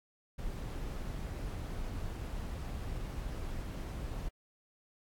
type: noise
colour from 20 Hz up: brown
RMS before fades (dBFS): -39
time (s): 0.38-4.29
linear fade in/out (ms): 10
effects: AAC 64 kbps